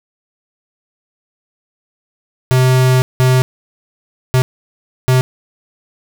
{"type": "tone bursts at uneven times", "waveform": "square", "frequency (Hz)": 128.7, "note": "C3", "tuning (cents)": -28, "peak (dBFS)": -9, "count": 4, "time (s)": [[2.51, 3.02], [3.2, 3.42], [4.34, 4.42], [5.08, 5.21]], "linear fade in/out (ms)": 0, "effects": []}